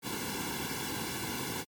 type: noise with comb filter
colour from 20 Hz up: pink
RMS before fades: -36 dBFS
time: 0.02-1.65 s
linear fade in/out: 50 ms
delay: 1.6 ms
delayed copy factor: -0.95
effects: high-pass 80 Hz 12 dB/octave + MP3 96 kbps